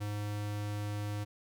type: tone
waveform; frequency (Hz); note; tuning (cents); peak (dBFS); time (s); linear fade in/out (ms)
square; 103.83; G#2; 0; -35; 0-1.25; 20
effects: none